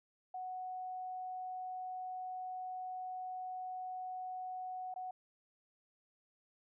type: tone with dropouts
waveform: sine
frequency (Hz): 740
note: F#5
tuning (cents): 0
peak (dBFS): -40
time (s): 0.34-5.11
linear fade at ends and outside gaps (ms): 5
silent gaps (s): 4.941-4.96
effects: none